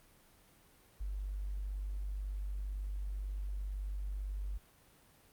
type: tone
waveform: sine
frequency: 49 Hz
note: G1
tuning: in tune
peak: -36 dBFS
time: 1-4.58 s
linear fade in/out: 10 ms
effects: pink hiss -64 dBFS RMS until 5.32 s + Opus 32 kbps